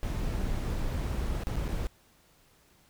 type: noise with dropouts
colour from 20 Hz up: brown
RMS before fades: -31 dBFS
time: 0.03-1.87 s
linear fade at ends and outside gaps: 0 ms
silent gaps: 1.435-1.47 / 1.556-1.564 / 1.681-1.687 s
effects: pink hiss -63 dBFS RMS until 2.89 s